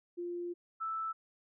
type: tone pair in turn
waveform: sine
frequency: 349.2 / 1318.4 Hz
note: F4 / E6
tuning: 0 / 0 cents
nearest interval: octave + major seventh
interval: 2300 cents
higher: second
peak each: -36 / -34 dBFS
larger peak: second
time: 0.17-0.54 / 0.8-1.13 s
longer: first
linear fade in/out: 20 ms
effects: none